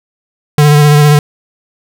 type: tone with vibrato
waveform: square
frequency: 147.9 Hz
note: D3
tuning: 13 cents sharp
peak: -4 dBFS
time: 0.58-1.19 s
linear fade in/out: 2 ms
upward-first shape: sine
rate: 15 Hz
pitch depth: 24 cents each way
effects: none